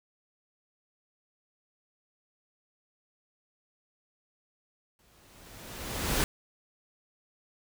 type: noise with exponential growth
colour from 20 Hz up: pink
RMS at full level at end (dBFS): -26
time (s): 4.99-6.24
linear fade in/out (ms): 1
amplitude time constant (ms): 270
effects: none